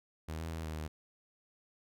sawtooth tone with pitch steps, 79.3 / 81.6 / 81 / 78.6 / 77.7 Hz, D#2 / E2 / E2 / D#2 / D#2, +33 / -17 / -30 / +18 / -2 cents, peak -34 dBFS, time 0.28-0.88 s, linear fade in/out 10 ms, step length 120 ms, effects none

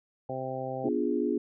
harmonic tone, 130.81 Hz, C3, in tune, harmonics 1 / 2 / 3 / 4 / 5 / 6, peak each -40 / -41 / -41 / -36 / -39 / -38 dBFS, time 0.29-0.89 s, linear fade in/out 5 ms
sine chord, B diminished seventh, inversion none, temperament equal, 246.9 / 293.7 / 349.2 / 415.3 Hz, B3 / D4 / F4 / Ab4, 0 / 0 / 0 / 0 cents, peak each -31 dBFS, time 0.84-1.38 s, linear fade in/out 5 ms
effects none

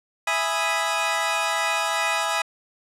20% pulse chord, E major seventh, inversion none, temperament equal, 659.3 / 830.6 / 987.8 / 1244.5 Hz, E5 / G#5 / B5 / D#6, 0 / 0 / 0 / 0 cents, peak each -23 / -22 / -23 / -22 dBFS, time 0.27-2.42 s, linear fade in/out 5 ms, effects low-pass 10000 Hz 12 dB/octave

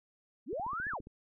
sine linear two-way sweep, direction up then down, 185 to 1786 to 185 Hz, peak -34 dBFS, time 0.46-1.01 s, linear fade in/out 50 ms, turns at 0.89 s
click train, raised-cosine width 3 ms, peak -36 dBFS, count 9, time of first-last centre 0.53-1.071 s, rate 14.8 Hz
effects none

